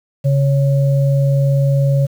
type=tone pair together; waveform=sine; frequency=138.6 / 554.4 Hz; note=C#3 / C#5; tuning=0 / 0 cents; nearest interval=2 octaves; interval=2400 cents; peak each=-11 / -21 dBFS; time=0.24-2.07 s; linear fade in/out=20 ms; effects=7-bit